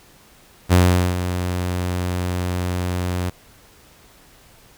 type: tone with ADSR envelope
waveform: sawtooth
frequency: 90 Hz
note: F#2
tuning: 47 cents flat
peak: -6 dBFS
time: 0.69-3.3 s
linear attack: 40 ms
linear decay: 420 ms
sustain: -11 dB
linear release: 8 ms
effects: pink hiss -50 dBFS RMS until 4.77 s